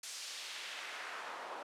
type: noise with band-pass filter sweep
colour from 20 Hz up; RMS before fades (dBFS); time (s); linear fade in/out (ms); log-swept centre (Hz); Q
pink; -45; 0.03-1.63; 5; 6700 to 730; 1.1
effects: high-pass 400 Hz 12 dB/octave + low-pass 12000 Hz 12 dB/octave